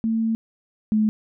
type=tone pair in turn; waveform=sine; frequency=224.5 / 215.2 Hz; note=A3 / A3; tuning=+35 / -38 cents; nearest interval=minor second; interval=73 cents; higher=first; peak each=-19 / -16 dBFS; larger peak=second; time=0.04-0.35 / 0.92-1.09 s; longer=first; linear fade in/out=0 ms; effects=none